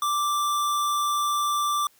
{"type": "tone", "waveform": "square", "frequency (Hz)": 1174.7, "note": "D6", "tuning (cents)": 0, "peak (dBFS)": -23, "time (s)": [0.02, 1.87], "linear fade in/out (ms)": 2, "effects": ["white hiss -60 dBFS RMS until 1.99 s"]}